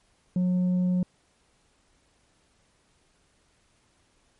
sine tone with tanh clipping, 181.1 Hz, F#3, 37 cents flat, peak -22 dBFS, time 0.36-1.03 s, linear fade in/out 2 ms, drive 3 dB, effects pink hiss -66 dBFS RMS until 4.39 s + MP3 48 kbps

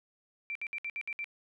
sine tone bursts, 2349 Hz, D7, in tune, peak -34 dBFS, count 7, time 0.5-1.243 s, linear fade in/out 0 ms, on 53 ms, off 62 ms, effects none

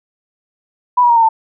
sine tone with pitch steps, 987.8 / 963 / 938.8 / 915.3 / 892.3 Hz, B5 / B5 / A#5 / A#5 / A5, 0 / -44 / +12 / -32 / +24 cents, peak -7 dBFS, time 0.97-1.29 s, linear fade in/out 10 ms, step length 64 ms, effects none

